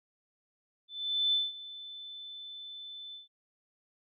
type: tone with ADSR envelope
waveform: sine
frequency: 3520 Hz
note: A7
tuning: in tune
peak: -24 dBFS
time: 0.88-3.28 s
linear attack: 450 ms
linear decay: 190 ms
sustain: -18 dB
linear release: 140 ms
effects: none